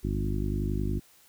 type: harmonic tone with a mistuned harmonic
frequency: 50.9 Hz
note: G#1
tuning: 34 cents flat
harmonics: 1 / 2 / 3 / 4 / 5 / 6 / 7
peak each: -30 / -33 / -35 / -36 / -37 / -38 / -38 dBFS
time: 0.03-1 s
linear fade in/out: 20 ms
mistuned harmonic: 1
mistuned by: +86 cents
effects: white hiss -59 dBFS RMS until 1.28 s